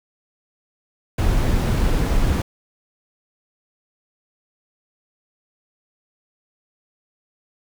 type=noise; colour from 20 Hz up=brown; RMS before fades=-18 dBFS; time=1.18-2.42 s; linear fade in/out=5 ms; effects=none